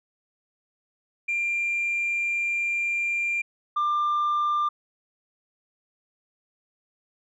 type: tone pair in turn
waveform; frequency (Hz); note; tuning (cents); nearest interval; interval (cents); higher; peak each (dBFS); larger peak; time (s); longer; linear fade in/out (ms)
sine; 2384 / 1192; D7 / D6; +25 / +25; octave; 1200; first; -22 / -19; second; 1.28-3.42 / 3.76-4.69; first; 10
effects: tanh soft clip ceiling -20 dBFS